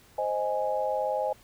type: chord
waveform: sine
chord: Ab major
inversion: first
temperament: equal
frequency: 523.3 / 622.3 / 830.6 Hz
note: C5 / Eb5 / Ab5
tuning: 0 / 0 / 0 cents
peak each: -30 dBFS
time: 0.18-1.33 s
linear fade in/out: 5 ms
effects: pink hiss -57 dBFS RMS until 1.43 s